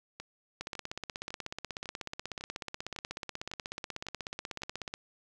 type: two click trains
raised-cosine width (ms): 0.2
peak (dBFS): -24 / -20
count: 9 / 72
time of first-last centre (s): 0.2-4.62 / 0.61-4.939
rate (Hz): 1.81 / 16.4
effects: none